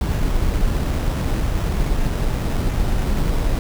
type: noise with sample-and-hold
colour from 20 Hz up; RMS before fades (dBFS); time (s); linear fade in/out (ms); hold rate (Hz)
brown; -19; 0.01-3.59; 2; 4410
effects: none